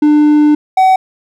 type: tone pair in turn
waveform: triangle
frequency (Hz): 298.8 / 754.8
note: D4 / F#5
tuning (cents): +30 / +34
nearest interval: octave + major third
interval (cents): 1604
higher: second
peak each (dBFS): -3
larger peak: neither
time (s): 0.02-0.55 / 0.77-0.96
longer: first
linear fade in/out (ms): 5
effects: none